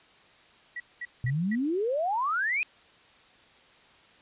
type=tone bursts; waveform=sine; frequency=1937 Hz; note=B6; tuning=34 cents flat; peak=-33 dBFS; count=4; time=0.76-1.554 s; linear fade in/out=5 ms; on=41 ms; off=210 ms
type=exponential sweep; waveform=sine; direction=up; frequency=116.54 to 2553 Hz; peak=-25 dBFS; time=1.24-2.63 s; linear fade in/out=0 ms
effects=white hiss -57 dBFS RMS until 4.21 s + resampled to 8000 Hz